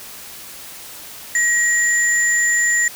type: tone pair together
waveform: sine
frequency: 1900 / 7144 Hz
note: A#6 / A8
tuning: +33 / +25 cents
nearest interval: octave + major seventh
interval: 2292 cents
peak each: -15 / -19 dBFS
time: 1.35-2.88 s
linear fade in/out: 2 ms
effects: white hiss -36 dBFS RMS until 2.95 s